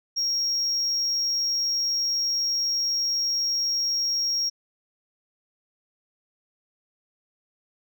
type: tone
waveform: sine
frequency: 5588 Hz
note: F8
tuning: in tune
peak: -20 dBFS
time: 0.16-4.5 s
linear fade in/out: 20 ms
effects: tanh soft clip ceiling -21 dBFS